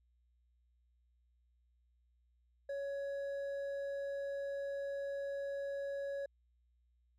triangle tone with hard clipping, 558 Hz, C#5, 11 cents sharp, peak -39 dBFS, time 2.69-6.26 s, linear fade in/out 5 ms, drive 8 dB, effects added 60 Hz sine -70 dBFS peak until 7.18 s

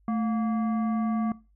sine tone with frequency modulation, 220 Hz, A3, in tune, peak -24 dBFS, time 0.08-1.32 s, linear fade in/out 2 ms, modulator 930 Hz, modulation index 0.54, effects noise-tail reverb RT60 0.3 s tail -20 dB re dry + added 50 Hz sine -59 dBFS peak until 1.55 s

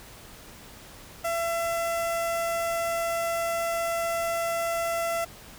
sawtooth tone with notch filter, 673 Hz, E5, 36 cents sharp, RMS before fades -28 dBFS, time 1.24-5.25 s, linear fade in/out 10 ms, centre 4000 Hz, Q 1.5, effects pink hiss -47 dBFS RMS until 5.58 s

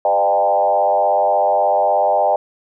sine tone with frequency modulation, 700 Hz, F5, 4 cents sharp, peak -12 dBFS, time 0.05-2.36 s, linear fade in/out 2 ms, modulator 96.5 Hz, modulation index 1.7, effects none

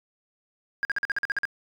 sine tone bursts, 1622 Hz, G#6, 41 cents flat, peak -20 dBFS, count 10, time 0.83-1.453 s, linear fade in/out 0 ms, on 20 ms, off 47 ms, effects tanh soft clip ceiling -22 dBFS

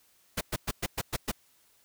pink noise bursts, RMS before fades -30 dBFS, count 7, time 0.37-1.317 s, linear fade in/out 10 ms, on 41 ms, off 110 ms, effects white hiss -65 dBFS RMS until 1.84 s

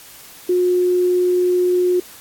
sine tone, 360 Hz, F#4, 47 cents flat, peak -13 dBFS, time 0.49-2 s, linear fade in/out 5 ms, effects white hiss -41 dBFS RMS until 2.2 s + AAC 64 kbps

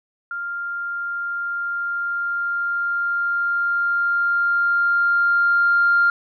sine tone with level ramp, 1396.9 Hz, F6, in tune, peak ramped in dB -25 to -12 dBFS, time 0.31-6.1 s, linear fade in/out 2 ms, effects tanh soft clip ceiling -8 dBFS

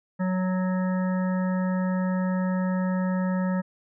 harmonic tone, 185 Hz, F#3, in tune, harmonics 1 / 3 / 5 / 7 / 9 / 10, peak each -23 / -33 / -37 / -40 / -42 / -43 dBFS, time 0.19-3.62 s, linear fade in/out 20 ms, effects none

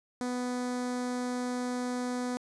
sawtooth tone with notch filter, 248 Hz, B3, 7 cents sharp, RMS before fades -33 dBFS, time 0.21-2.37 s, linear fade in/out 0 ms, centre 2800 Hz, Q 1.2, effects resampled to 22050 Hz

